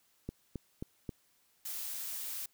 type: click train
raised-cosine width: 3 ms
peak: -25 dBFS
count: 4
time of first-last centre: 0.29-1.092 s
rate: 3.74 Hz
type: noise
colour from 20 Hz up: blue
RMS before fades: -40 dBFS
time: 1.65-2.46 s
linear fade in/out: 5 ms
effects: white hiss -71 dBFS RMS until 2.53 s